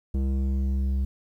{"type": "tone with low-pass filter sweep", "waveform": "square", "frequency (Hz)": 66.8, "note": "C2", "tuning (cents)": 36, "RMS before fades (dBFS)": -25, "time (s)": [0.14, 1.05], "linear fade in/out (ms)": 5, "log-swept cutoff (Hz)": [310, 150], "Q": 1, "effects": ["10-bit"]}